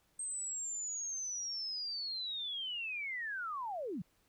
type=linear sweep; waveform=sine; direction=down; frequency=8372 to 146.83 Hz; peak=-37 dBFS; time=0.19-4.02 s; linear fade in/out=5 ms; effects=pink hiss -73 dBFS RMS until 4.28 s